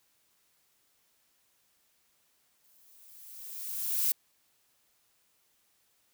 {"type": "noise with exponential growth", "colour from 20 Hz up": "violet", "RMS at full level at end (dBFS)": -26, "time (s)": [2.64, 4.12], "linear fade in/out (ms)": 2, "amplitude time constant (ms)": 320, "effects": ["white hiss -71 dBFS RMS until 6.13 s"]}